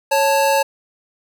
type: tone pair together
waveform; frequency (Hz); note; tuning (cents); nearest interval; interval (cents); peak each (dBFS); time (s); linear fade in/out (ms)
square; 552.4 / 880; C#5 / A5; -6 / 0; minor sixth; 806; -17; 0.11-0.63; 10
effects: none